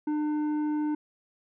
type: tone with tanh clipping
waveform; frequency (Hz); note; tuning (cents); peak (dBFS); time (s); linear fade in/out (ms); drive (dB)
sine; 301.1; D4; +43; -27; 0.07-0.95; 5; 8
effects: none